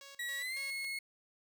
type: tone with tremolo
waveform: 5% pulse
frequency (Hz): 554.4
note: C#5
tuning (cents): 0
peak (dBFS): -39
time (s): 0.01-0.85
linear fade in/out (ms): 2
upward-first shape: square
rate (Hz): 3.6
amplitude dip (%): 80
type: tone with pitch glide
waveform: 35% pulse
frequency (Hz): 1924 to 2172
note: B6 to C#7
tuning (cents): -46 to -36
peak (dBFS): -35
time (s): 0.19-0.99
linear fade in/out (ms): 5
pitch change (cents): +210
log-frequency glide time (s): 0.37-0.6
effects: none